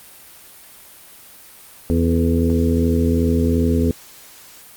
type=harmonic tone with a mistuned harmonic; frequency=82.7 Hz; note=E2; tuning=6 cents sharp; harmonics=1 / 2 / 3 / 4 / 5 / 6; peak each=-18 / -24 / -18 / -27 / -23 / -28 dBFS; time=1.9-3.91 s; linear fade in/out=0 ms; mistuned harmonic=5; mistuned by=+47 cents; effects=white hiss -43 dBFS RMS until 4.76 s + Opus 32 kbps